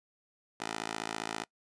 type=tone with high-pass filter; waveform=10% pulse; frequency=55 Hz; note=A1; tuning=in tune; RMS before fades=-38 dBFS; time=0.6-1.44 s; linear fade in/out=5 ms; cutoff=520 Hz; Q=0.63; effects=noise-tail reverb RT60 0.1 s tail -23 dB re dry + resampled to 22050 Hz